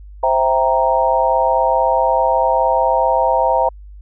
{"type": "chord", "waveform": "sine", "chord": "C dominant seventh", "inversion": "none", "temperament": "equal", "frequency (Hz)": [523.3, 659.3, 784, 932.3], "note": ["C5", "E5", "G5", "Bb5"], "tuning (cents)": [0, 0, 0, 0], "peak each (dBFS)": [-18, -18, -19, -16], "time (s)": [0.23, 3.69], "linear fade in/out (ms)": 5, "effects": ["added 50 Hz sine -34 dBFS peak until 4.01 s"]}